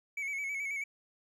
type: tone with vibrato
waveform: triangle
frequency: 2237 Hz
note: C#7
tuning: 15 cents sharp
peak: -32 dBFS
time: 0.17-0.84 s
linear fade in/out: 5 ms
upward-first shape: square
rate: 9.3 Hz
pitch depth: 41 cents each way
effects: none